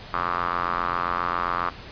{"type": "tone with band-pass filter", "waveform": "square", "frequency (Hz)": 43.71, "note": "F1", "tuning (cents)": 2, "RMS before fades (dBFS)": -26, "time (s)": [0.13, 1.7], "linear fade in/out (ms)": 10, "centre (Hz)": 1200, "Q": 5.3, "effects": ["pink hiss -41 dBFS RMS until 1.91 s", "resampled to 11025 Hz"]}